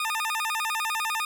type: tone with vibrato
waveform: 20% pulse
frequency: 1046.5 Hz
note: C6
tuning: in tune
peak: -21 dBFS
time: 0-1.25 s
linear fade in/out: 2 ms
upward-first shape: square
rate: 10 Hz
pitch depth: 280 cents each way
effects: none